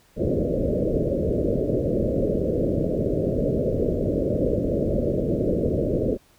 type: low-pass noise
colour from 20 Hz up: white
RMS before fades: -23 dBFS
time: 0.16-6.18 s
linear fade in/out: 50 ms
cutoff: 600 Hz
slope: 96 dB/octave
effects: pink hiss -58 dBFS RMS until 6.38 s